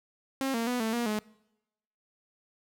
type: tone with pitch steps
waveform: sawtooth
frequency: 268.5 / 230.1 / 247 / 222.4 / 237.9 / 212.7 Hz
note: C4 / A#3 / B3 / A3 / A#3 / G#3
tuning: +45 / -22 / 0 / +19 / +35 / +42 cents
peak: -24 dBFS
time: 0.41-1.19 s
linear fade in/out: 0 ms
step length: 130 ms
effects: noise-tail reverb RT60 0.9 s tail -24 dB re dry